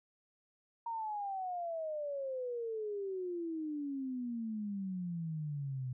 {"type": "exponential sweep", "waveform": "sine", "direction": "down", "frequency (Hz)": [937, 124.8], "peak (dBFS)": -36, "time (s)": [0.86, 5.93], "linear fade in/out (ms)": 5, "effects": []}